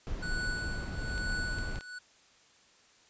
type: noise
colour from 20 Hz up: brown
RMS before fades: -36 dBFS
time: 0.07-1.79 s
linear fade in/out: 0 ms
type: tone with tremolo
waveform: square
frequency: 1480 Hz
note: F#6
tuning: in tune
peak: -33 dBFS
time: 0.22-1.99 s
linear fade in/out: 10 ms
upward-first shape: triangle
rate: 1.1 Hz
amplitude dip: 85%
type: clicks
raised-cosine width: 0.2 ms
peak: -27 dBFS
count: 4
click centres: 1.179 / 1.586 / 1.758 / 1.809 s
effects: white hiss -62 dBFS RMS until 3.09 s + resampled to 16000 Hz